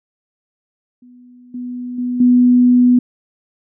sine tone with level steps, 247 Hz, B3, in tune, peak -40 / -23 / -17 / -7 dBFS, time 1.02-2.99 s, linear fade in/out 5 ms, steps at 1.54 / 1.98 / 2.2 s, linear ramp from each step 5 ms, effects none

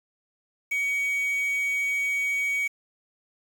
triangle tone with quantisation, 2253 Hz, C#7, 28 cents sharp, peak -22 dBFS, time 0.71-2.68 s, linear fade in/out 10 ms, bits 7, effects none

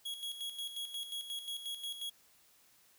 45% pulse tone with tremolo, 3322 Hz, G#7, in tune, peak -37 dBFS, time 0.05-2.1 s, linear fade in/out 10 ms, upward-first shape square, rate 5.6 Hz, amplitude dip 60%, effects white hiss -66 dBFS RMS until 2.98 s

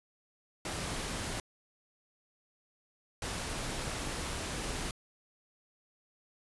pink noise bursts at uneven times, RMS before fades -37 dBFS, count 2, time 0.65-1.4 / 3.22-4.91 s, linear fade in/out 2 ms, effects resampled to 24000 Hz

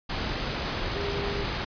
sine tone in noise, 402.5 Hz, G4, 46 cents sharp, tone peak -32 dBFS, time 0.95-1.44 s, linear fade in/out 10 ms, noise pink, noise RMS -30 dBFS, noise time 0.09-1.65 s, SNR -5 dB, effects resampled to 11025 Hz

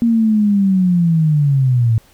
sine linear sweep, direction down, 235.4 to 110 Hz, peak -10 dBFS, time 0.02-1.98 s, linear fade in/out 0 ms, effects pink hiss -50 dBFS RMS until 2.13 s

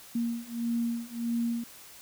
sine beating tone pair, 233.1 / 234.7 Hz, A#3 / A#3, 0 / +12 cents, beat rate 1.6 Hz, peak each -32 / -31 dBFS, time 0.15-1.64 s, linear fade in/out 5 ms, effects white hiss -50 dBFS RMS until 2.01 s

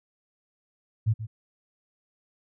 sine tone with echo, 110 Hz, A2, in tune, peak -19 dBFS, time 1.06-1.14 s, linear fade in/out 20 ms, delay 130 ms, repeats 1, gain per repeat -12 dB, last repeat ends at 1.27 s, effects none

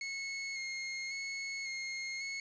sawtooth tone with vibrato, 2166 Hz, C#7, 41 cents flat, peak -34 dBFS, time 0.01-2.4 s, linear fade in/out 2 ms, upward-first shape square, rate 0.91 Hz, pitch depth 18 cents each way, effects resampled to 16000 Hz + 10-bit

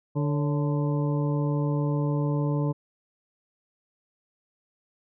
harmonic tone with a mistuned harmonic, 146.83 Hz, D3, in tune, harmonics 1 / 2 / 3 / 4 / 6 / 7, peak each -24 / -30 / -34 / -36 / -40 / -41 dBFS, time 0.15-2.73 s, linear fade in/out 20 ms, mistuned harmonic 4, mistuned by -69 cents, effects none

